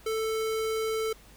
square tone, 441.5 Hz, A4, 6 cents sharp, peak -28 dBFS, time 0.06-1.13 s, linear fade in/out 5 ms, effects added 50 Hz sine -55 dBFS peak until 1.36 s + pink hiss -55 dBFS RMS until 1.36 s

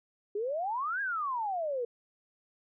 sine exponential two-way sweep, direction up then down, 395.2 to 1661.2 to 462.6 Hz, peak -30 dBFS, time 0.35-1.85 s, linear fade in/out 5 ms, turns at 1.01 s, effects none

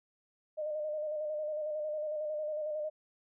sine tone with vibrato, 609 Hz, D#5, 37 cents flat, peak -33 dBFS, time 0.57-2.9 s, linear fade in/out 20 ms, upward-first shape square, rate 11 Hz, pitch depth 30 cents each way, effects none

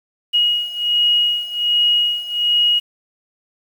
sine beating tone pair, 2890 / 2891.3 Hz, F#7 / F#7, -41 / -41 cents, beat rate 1.3 Hz, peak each -19 / -16 dBFS, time 0.33-2.8 s, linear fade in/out 20 ms, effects 7-bit

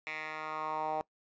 10% pulse tone with band-pass filter sweep, 155.56 Hz, D#3, in tune, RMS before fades -37 dBFS, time 0.07-1.01 s, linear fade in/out 0 ms, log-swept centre 2200 to 730 Hz, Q 3.3, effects noise-tail reverb RT60 0.1 s tail -21 dB re dry + resampled to 16000 Hz

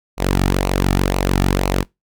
sawtooth tone with flanger, 46.76 Hz, F#1, 19 cents sharp, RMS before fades -17 dBFS, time 0.17-1.85 s, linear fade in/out 50 ms, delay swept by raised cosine 0.58 to 1.98 ms, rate 2 Hz, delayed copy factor -0.55, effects noise-tail reverb RT60 0.2 s tail -25 dB re dry

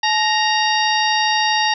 harmonic tone with a mistuned harmonic, 932.3 Hz, A#5, in tune, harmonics 1 / 2 / 3 / 4 / 5 / 6, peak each -18 / -21 / -23 / -24 / -25 / -26 dBFS, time 0.03-1.74 s, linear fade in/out 5 ms, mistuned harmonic 1, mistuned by -140 cents, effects none

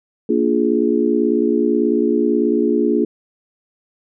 sine chord, Bb dominant seventh, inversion none, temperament just, 233.1 / 291.4 / 349.6 / 419.5 Hz, Bb3 / D4 / F4 / Ab4, 0 / -13 / +2 / +17 cents, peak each -19 dBFS, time 0.29-3.05 s, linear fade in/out 5 ms, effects none

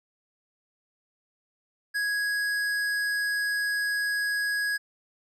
sine tone with tanh clipping, 1661.2 Hz, G#6, in tune, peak -27 dBFS, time 1.94-4.78 s, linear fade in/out 20 ms, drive 15 dB, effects none

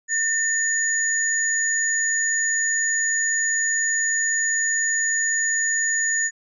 sine tone pair together, 1809 / 6825 Hz, A6 / G#8, +48 / +46 cents, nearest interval octave + major seventh, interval 2298 cents, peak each -22 dBFS, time 0.08-6.31 s, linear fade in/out 50 ms, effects none

